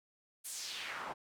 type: noise with band-pass filter sweep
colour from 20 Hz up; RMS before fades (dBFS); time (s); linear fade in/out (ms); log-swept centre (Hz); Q
pink; -43; 0.44-1.14; 20; 11000 to 780; 1.9
effects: none